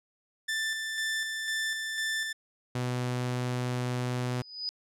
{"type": "tone with tremolo", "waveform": "sawtooth", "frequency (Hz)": 1770, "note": "A6", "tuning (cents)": 10, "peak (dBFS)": -25, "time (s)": [0.48, 2.33], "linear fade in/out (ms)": 10, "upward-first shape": "square", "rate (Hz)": 2, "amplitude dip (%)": 35}
{"type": "tone", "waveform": "sawtooth", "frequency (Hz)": 124.4, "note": "B2", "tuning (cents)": 13, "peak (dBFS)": -25, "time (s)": [2.75, 4.42], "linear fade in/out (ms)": 5}
{"type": "tone with exponential growth", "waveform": "sine", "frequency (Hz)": 4978, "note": "D#8", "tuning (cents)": 0, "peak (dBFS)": -28, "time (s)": [4.23, 4.69], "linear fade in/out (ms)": 0, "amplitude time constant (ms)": 98}
{"effects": ["low-pass 10000 Hz 12 dB/octave"]}